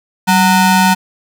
35% pulse ring-modulated tone, 554.4 Hz, C#5, in tune, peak -3 dBFS, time 0.27-0.95 s, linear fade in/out 20 ms, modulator 364 Hz, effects none

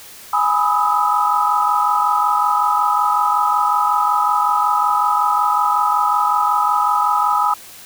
sine chord, E major seventh, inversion first, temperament equal with one note detuned, 830.6 / 987.8 / 1244.5 / 1289.9 Hz, G#5 / B5 / D#6 / E6, 0 / 0 / 0 / -38 cents, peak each -19 dBFS, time 0.33-7.54 s, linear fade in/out 5 ms, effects white hiss -39 dBFS RMS until 7.85 s

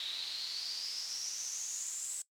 pink noise with band-pass filter sweep, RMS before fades -40 dBFS, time 0-2.22 s, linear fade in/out 2 ms, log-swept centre 3700 to 7900 Hz, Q 8.9, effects noise-tail reverb RT60 0.1 s tail -18 dB re dry

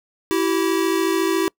square tone pair together, 329.6 / 383.5 Hz, E4 / G4, 0 / -38 cents, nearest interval minor third, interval 262 cents, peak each -21 dBFS, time 0.31-1.48 s, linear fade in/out 0 ms, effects noise-tail reverb RT60 0.1 s tail -26 dB re dry

